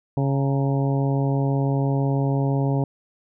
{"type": "harmonic tone with a mistuned harmonic", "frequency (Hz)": 138, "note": "C#3", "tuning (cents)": -7, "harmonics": [1, 2, 3, 4, 5, 6, 7], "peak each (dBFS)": [-20, -26, -30, -32, -34, -36, -37], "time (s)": [0.17, 2.84], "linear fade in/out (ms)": 2, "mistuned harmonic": 7, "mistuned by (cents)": -67, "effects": []}